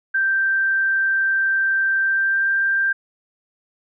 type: tone with pitch glide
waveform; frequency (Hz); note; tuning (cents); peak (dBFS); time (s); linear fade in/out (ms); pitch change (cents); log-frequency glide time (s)
sine; 1568 to 1581.6; G6 to G6; 0 to +15; -16; 0.14-2.93; 10; +15; 2.03-2.5
effects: none